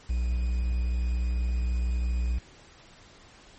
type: tone with quantisation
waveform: triangle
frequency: 60.5 Hz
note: B1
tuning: 35 cents flat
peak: -22 dBFS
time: 0.09-2.39 s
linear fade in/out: 10 ms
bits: 8
effects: pink hiss -53 dBFS RMS until 3.58 s + MP3 32 kbps